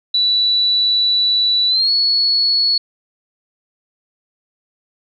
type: tone with pitch glide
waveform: sine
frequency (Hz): 3951 to 4384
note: B7 to C#8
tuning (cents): 0 to -20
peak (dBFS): -12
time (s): 0.14-2.78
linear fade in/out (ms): 5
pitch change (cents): +180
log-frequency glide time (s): 1.68-1.91
effects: none